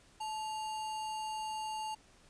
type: tone with sample-and-hold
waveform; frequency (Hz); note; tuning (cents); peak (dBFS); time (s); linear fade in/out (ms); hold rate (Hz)
sine; 869; A5; -22; -36; 0.2-1.95; 10; 3675
effects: pink hiss -63 dBFS RMS until 2.29 s + resampled to 22050 Hz